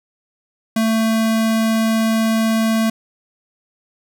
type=tone; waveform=square; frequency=223 Hz; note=A3; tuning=23 cents sharp; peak=-15 dBFS; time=0.76-2.9 s; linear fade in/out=5 ms; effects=none